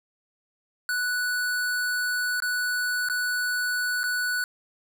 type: tone with dropouts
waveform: square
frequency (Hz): 1480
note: F#6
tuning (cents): 0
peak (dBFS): -25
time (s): 0.89-4.44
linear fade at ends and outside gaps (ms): 1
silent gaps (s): 2.402-2.422 / 3.087-3.098 / 4.033-4.039
effects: none